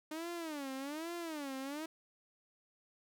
sawtooth tone with vibrato, 302.5 Hz, D#4, 49 cents flat, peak -36 dBFS, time 0.11-1.86 s, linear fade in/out 5 ms, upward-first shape sine, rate 1.2 Hz, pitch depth 230 cents each way, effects none

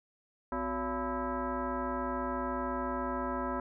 sine tone with frequency modulation, 370 Hz, F#4, in tune, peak -31 dBFS, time 0.52-3.6 s, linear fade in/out 2 ms, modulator 313 Hz, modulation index 3.2, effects none

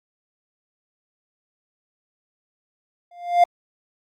triangle tone with exponential growth, 700 Hz, F5, 4 cents sharp, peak -6 dBFS, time 3.11-3.44 s, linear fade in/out 5 ms, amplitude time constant 71 ms, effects Opus 48 kbps

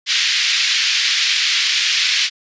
white band-pass noise, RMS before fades -17 dBFS, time 0.06-2.3 s, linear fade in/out 50 ms, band 1900 to 5000 Hz, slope 24 dB/octave, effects resampled to 16000 Hz

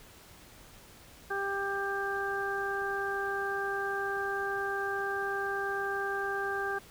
harmonic tone, 395.6 Hz, G4, 16 cents sharp, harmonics 1 / 2 / 3 / 4, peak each -35 / -37 / -39 / -34 dBFS, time 1.3-6.79 s, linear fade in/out 10 ms, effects pink hiss -54 dBFS RMS until 6.9 s

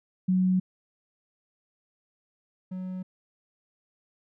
sine / triangle tone pair in turn, 185 / 185 Hz, F#3 / F#3, 0 / 0 cents, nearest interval unison, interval 0 cents, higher neither, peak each -20 / -30 dBFS, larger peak first, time 0.28-0.6 / 2.71-3.03 s, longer neither, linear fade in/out 10 ms, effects none

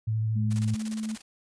sine tone with vibrato, 110 Hz, A2, in tune, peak -24 dBFS, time 0.07-0.75 s, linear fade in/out 10 ms, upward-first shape sine, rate 13 Hz, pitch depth 19 cents each way
sine tone with pitch glide, 212.5 to 218.1 Hz, G#3 to A3, +40 to -15 cents, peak -29 dBFS, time 0.35-1.16 s, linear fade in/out 20 ms, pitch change +45 cents, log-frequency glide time 0.46-0.86 s
white noise with tremolo, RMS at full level -40 dBFS, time 0.5-1.22 s, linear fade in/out 20 ms, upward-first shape square, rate 17 Hz, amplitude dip 80%
effects resampled to 22050 Hz

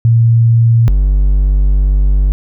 sine / triangle tone pair in turn, 115.5 / 48.76 Hz, A#2 / G1, -16 / -8 cents, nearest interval octave + minor third, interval 1492 cents, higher first, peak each -5 dBFS, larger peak neither, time 0.05-0.88 / 0.88-2.32 s, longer second, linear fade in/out 0 ms, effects none

